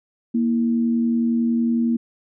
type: tone pair together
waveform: sine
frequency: 234.3 / 325.2 Hz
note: A#3 / E4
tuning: +9 / -23 cents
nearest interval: tritone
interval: 568 cents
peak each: -17 / -28 dBFS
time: 0.34-1.97 s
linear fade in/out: 10 ms
effects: none